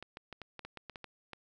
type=clicks; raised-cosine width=0.3 ms; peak=-28 dBFS; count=11; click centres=0.026 / 0.171 / 0.327 / 0.417 / 0.593 / 0.65 / 0.773 / 0.897 / 0.958 / 1.043 / 1.333 s; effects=none